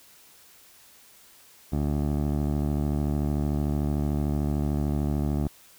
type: tone with low-pass filter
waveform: 15% pulse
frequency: 73.42 Hz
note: D2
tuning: in tune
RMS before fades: -26 dBFS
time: 1.72-5.48 s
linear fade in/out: 10 ms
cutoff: 590 Hz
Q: 0.72
effects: white hiss -54 dBFS RMS until 5.78 s